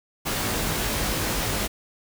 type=noise with comb filter; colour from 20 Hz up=pink; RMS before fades=-26 dBFS; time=0.25-1.68 s; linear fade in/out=20 ms; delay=19 ms; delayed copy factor=+0.65; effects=none